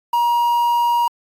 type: tone with quantisation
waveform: triangle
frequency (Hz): 950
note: A#5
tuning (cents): +33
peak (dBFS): -12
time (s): 0.13-1.08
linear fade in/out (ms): 5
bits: 6
effects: AAC 64 kbps